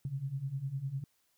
sine beating tone pair, 130.3 / 140.2 Hz, C3 / C#3, -7 / +20 cents, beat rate 9.9 Hz, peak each -39 / -36 dBFS, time 0.05-1.04 s, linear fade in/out 2 ms, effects white hiss -74 dBFS RMS until 1.37 s

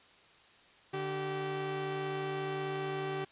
sawtooth tone pair together, 147.49 / 386.1 Hz, D3 / G4, +8 / -26 cents, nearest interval octave + perfect fourth, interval 1666 cents, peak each -36 / -31 dBFS, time 0.93-3.25 s, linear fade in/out 10 ms, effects white hiss -60 dBFS RMS until 3.31 s + resampled to 8000 Hz

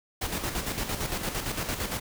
pink noise with tremolo, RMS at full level -30 dBFS, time 0.21-2 s, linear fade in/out 10 ms, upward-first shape square, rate 8.8 Hz, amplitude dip 50%, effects none

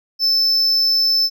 triangle tone, 5274 Hz, E8, in tune, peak -12 dBFS, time 0.19-1.3 s, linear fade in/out 50 ms, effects none

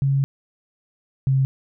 sine tone pair in turn, 137.5 / 133.97 Hz, C#3 / C3, -14 / +41 cents, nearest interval unison, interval 45 cents, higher first, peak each -16 / -15 dBFS, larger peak second, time 0.02-0.24 / 1.27-1.45 s, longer first, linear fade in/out 0 ms, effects none

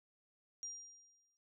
sine tone with exponential decay, 5700 Hz, F8, 34 cents sharp, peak -40 dBFS, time 0.63-1.37 s, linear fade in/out 0 ms, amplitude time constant 160 ms, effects none

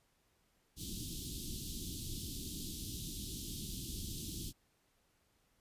pink band-stop noise, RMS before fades -43 dBFS, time 0.76-4.53 s, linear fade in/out 50 ms, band 350 to 3200 Hz, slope 48 dB/octave, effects pink hiss -75 dBFS RMS until 5.6 s + resampled to 32000 Hz

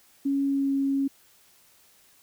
sine tone with pitch glide, 277.2 to 274.5 Hz, C#4 to C#4, 0 to -17 cents, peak -22 dBFS, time 0.25-1.08 s, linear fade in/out 10 ms, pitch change -17 cents, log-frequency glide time 0.44-0.74 s, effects white hiss -59 dBFS RMS until 2.22 s

